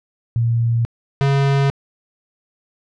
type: tone pair in turn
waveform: sine / square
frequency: 116.54 / 138.59 Hz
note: A#2 / C#3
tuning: 0 / 0 cents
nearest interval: minor third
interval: 300 cents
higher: second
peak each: -14 dBFS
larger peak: neither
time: 0.36-0.85 / 1.21-1.7 s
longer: neither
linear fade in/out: 0 ms
effects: low-pass 4000 Hz 12 dB/octave